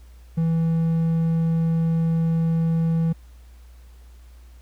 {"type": "tone", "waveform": "triangle", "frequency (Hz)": 164.1, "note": "E3", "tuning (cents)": -8, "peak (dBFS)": -16, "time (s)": [0.37, 3.13], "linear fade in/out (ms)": 10, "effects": ["added 60 Hz sine -43 dBFS peak until 4.61 s", "pink hiss -59 dBFS RMS until 4.61 s"]}